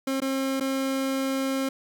30% pulse tone with dropouts, 268.1 Hz, C4, 42 cents sharp, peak -22 dBFS, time 0.07-1.69 s, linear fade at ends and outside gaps 5 ms, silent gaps 0.203-0.218 / 0.6-0.607 s, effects 10-bit

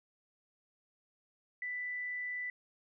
sine tone, 1984 Hz, B6, 7 cents sharp, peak -36 dBFS, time 1.62-2.5 s, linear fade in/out 2 ms, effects none

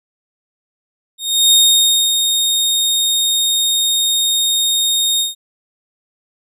sawtooth tone with ADSR envelope, 3704 Hz, A#7, 12 cents flat, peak -4 dBFS, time 1.18-5.35 s, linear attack 340 ms, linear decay 590 ms, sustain -6 dB, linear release 150 ms, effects resampled to 32000 Hz

